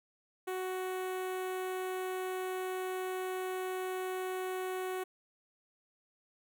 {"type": "tone with notch filter", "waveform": "sawtooth", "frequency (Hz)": 371.6, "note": "F#4", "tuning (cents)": 7, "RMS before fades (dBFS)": -37, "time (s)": [0.47, 5.04], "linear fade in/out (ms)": 10, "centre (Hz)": 5000, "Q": 0.85, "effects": []}